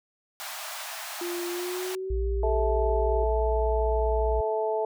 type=high-pass noise; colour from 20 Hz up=pink; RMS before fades=-37 dBFS; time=0.4-1.95 s; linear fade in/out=0 ms; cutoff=610 Hz; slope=96 dB/octave
type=tone with pitch glide; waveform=sine; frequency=348.1 to 393 Hz; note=F4 to G4; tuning=-6 to +4 cents; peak=-30 dBFS; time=1.21-3.24 s; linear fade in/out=5 ms; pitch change=+210 cents; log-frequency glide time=1.49-2.28 s
type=tone; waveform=sine; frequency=57.7 Hz; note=A#1; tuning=17 cents flat; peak=-25 dBFS; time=2.1-4.41 s; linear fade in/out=5 ms
type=harmonic tone; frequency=218.1 Hz; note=A3; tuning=15 cents flat; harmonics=2 / 3 / 4; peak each=-27 / -29 / -31 dBFS; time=2.43-4.85 s; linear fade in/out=2 ms
effects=none

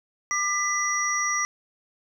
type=tone cluster; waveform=sine; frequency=1196 / 1991 / 5780 Hz; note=D6 / B6 / F#8; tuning=+31 / +14 / -41 cents; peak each=-27 dBFS; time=0.31-1.45 s; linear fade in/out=0 ms; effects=9-bit

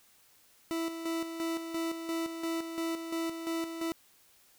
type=tone with tremolo; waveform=40% pulse; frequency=329.6 Hz; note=E4; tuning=in tune; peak=-30 dBFS; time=0.71-3.92 s; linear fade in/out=0 ms; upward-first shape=square; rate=2.9 Hz; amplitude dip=55%; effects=white hiss -63 dBFS RMS until 4.58 s

